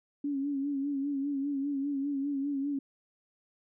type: tone with vibrato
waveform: sine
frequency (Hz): 280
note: C#4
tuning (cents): +18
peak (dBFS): -29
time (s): 0.24-2.79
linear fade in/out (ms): 5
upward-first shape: sine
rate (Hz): 5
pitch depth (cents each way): 58
effects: none